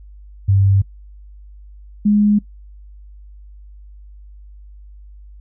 sine tone pair in turn, 98 / 207.7 Hz, G2 / G#3, 0 / 0 cents, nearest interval octave + minor second, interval 1300 cents, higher second, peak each -10 dBFS, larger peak neither, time 0.48-0.82 / 2.05-2.39 s, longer neither, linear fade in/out 10 ms, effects noise-tail reverb RT60 0.1 s tail -20 dB re dry + added 50 Hz sine -37 dBFS peak until 5.4 s

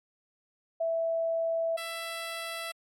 sine / 10% pulse tone pair in turn, 659.3 / 664.7 Hz, E5 / E5, 0 / +14 cents, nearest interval unison, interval 14 cents, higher second, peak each -26 dBFS, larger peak neither, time 0.8-1.77 / 1.77-2.72 s, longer first, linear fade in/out 10 ms, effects MP3 64 kbps

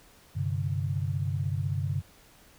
sine chord, G suspended fourth, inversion none, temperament equal with one note detuned, 96.65 / 130.81 / 146.83 Hz, G2 / C3 / D3, -24 / 0 / 0 cents, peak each -30 / -32 / -32 dBFS, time 0.35-2.02 s, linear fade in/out 20 ms, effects pink hiss -57 dBFS RMS until 2.58 s

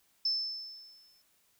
sine tone with exponential decay, 5274 Hz, E8, in tune, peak -25 dBFS, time 0.25-1.22 s, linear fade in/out 5 ms, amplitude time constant 210 ms, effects tanh soft clip ceiling -21 dBFS + white hiss -70 dBFS RMS until 1.59 s

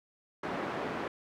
pink band-pass noise, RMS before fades -36 dBFS, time 0.43-1.08 s, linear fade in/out 5 ms, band 240 to 1600 Hz, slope 12 dB/octave, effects none

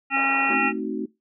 harmonic tone, 272.4 Hz, C#4, 30 cents flat, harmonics 1 / 3 / 5 / 7 / 9 / 10, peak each -30 / -26 / -25 / -27 / -25 / -25 dBFS, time 0.1-0.73 s, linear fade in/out 50 ms
white band-pass noise, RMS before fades -37 dBFS, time 0.16-0.55 s, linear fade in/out 5 ms, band 350 to 1400 Hz, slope 24 dB/octave
sine chord, A diminished seventh, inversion none, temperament equal with one note detuned, 220 / 261.6 / 311.1 / 374.9 Hz, A3 / C4 / Eb4 / Gb4, 0 / 0 / 0 / +23 cents, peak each -31 dBFS, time 0.49-1.06 s, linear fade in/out 10 ms
effects noise-tail reverb RT60 0.2 s tail -20 dB re dry

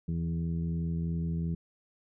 harmonic tone with a mistuned harmonic, 82.9 Hz, E2, 10 cents sharp, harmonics 1 / 2 / 3 / 4 / 5, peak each -35 / -30 / -45 / -47 / -49 dBFS, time 0.08-1.55 s, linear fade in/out 5 ms, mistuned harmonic 1, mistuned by -45 cents, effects none

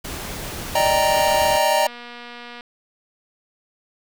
pink noise, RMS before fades -31 dBFS, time 0.04-1.58 s, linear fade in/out 10 ms
square chord, Eb major seventh, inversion third, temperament equal, 587.3 / 622.3 / 784 / 932.3 Hz, D5 / Eb5 / G5 / Bb5, 0 / 0 / 0 / 0 cents, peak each -23 / -22 / -23 / -21 dBFS, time 0.75-1.87 s, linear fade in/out 5 ms
click train, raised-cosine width 0.3 ms, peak -22 dBFS, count 363, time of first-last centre 1.1-2.608 s, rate 240 Hz
effects none

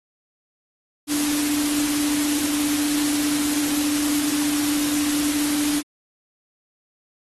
sine tone in noise, 294 Hz, D4, 2 cents sharp, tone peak -21 dBFS, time 1.07-5.83 s, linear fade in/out 50 ms, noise white, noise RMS -26 dBFS, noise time 1.07-5.83 s, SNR +2 dB, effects AAC 32 kbps

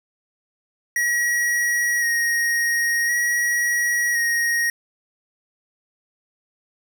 square tone with vibrato, 1892 Hz, A#6, 25 cents sharp, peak -19 dBFS, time 0.96-4.7 s, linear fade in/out 2 ms, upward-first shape square, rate 0.47 Hz, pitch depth 17 cents each way, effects none

